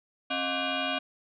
sine tone with frequency modulation, 1069 Hz, C6, 37 cents sharp, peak -27 dBFS, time 0.3-0.99 s, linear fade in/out 10 ms, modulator 446 Hz, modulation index 5.1, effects none

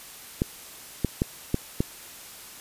clicks, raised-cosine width 3 ms, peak -9 dBFS, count 5, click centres 0.419 / 1.047 / 1.219 / 1.544 / 1.805 s, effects white hiss -44 dBFS RMS until 2.6 s + resampled to 32000 Hz

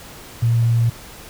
sine tone, 116.54 Hz, A#2, in tune, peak -13 dBFS, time 0.42-0.9 s, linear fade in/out 10 ms, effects pink hiss -39 dBFS RMS until 1.29 s

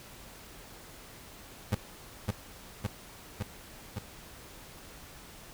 30% pulse tone with echo, 102.5 Hz, G#2, 22 cents flat, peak -22 dBFS, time 1.72-1.75 s, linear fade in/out 5 ms, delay 560 ms, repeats 4, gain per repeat -2 dB, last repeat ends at 3.99 s, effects pink hiss -50 dBFS RMS until 5.53 s

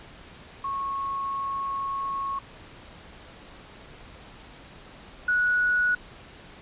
sine tone pair in turn, 1098 / 1465.7 Hz, C#6 / F#6, -17 / -17 cents, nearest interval perfect fourth, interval 500 cents, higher second, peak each -27 / -20 dBFS, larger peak second, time 0.64-2.39 / 5.28-5.95 s, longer first, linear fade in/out 5 ms, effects pink hiss -47 dBFS RMS until 6.61 s + resampled to 8000 Hz

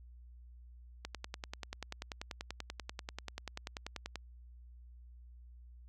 click train, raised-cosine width 0.2 ms, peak -23 dBFS, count 33, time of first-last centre 1.05-4.157 s, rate 10.3 Hz, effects added 60 Hz sine -52 dBFS peak until 5.88 s

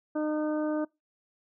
harmonic tone, 305.1 Hz, D#4, 34 cents flat, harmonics 1 / 2 / 3 / 4 / 5, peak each -28 / -32 / -42 / -43 / -45 dBFS, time 0.15-0.85 s, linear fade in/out 10 ms, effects noise-tail reverb RT60 0.2 s tail -23 dB re dry

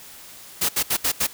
white noise bursts at uneven times, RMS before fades -21 dBFS, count 5, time 0.61-0.69 / 0.76-0.83 / 0.9-0.97 / 1.04-1.12 / 1.2-1.27 s, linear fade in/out 10 ms, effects white hiss -43 dBFS RMS until 1.33 s

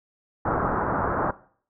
white low-pass noise, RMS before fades -25 dBFS, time 0.45-1.31 s, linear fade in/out 5 ms, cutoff 1400 Hz, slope 48 dB/octave, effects noise-tail reverb RT60 0.5 s tail -18 dB re dry

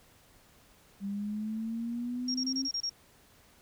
sine linear sweep, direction up, 196 to 269.3 Hz, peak -32 dBFS, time 1-2.69 s, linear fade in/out 50 ms
sine tone bursts, 5580 Hz, F8, 2 cents flat, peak -30 dBFS, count 7, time 2.28-2.896 s, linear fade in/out 5 ms, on 64 ms, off 28 ms
effects pink hiss -61 dBFS RMS until 3.61 s

